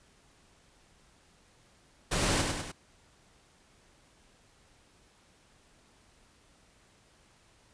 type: noise with echo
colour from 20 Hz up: pink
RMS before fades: -29 dBFS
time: 2.11-2.42 s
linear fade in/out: 10 ms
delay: 100 ms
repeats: 3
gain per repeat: -4 dB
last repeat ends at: 2.72 s
effects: pink hiss -63 dBFS RMS until 7.73 s + resampled to 22050 Hz